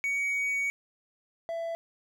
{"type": "tone pair in turn", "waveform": "triangle", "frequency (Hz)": [2249, 666.3], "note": ["C#7", "E5"], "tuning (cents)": [24, 18], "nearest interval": "octave + major sixth", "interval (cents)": 2106, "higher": "first", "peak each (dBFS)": [-25, -29], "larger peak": "first", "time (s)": [[0.04, 0.7], [1.49, 1.75]], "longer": "first", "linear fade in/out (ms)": 0, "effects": []}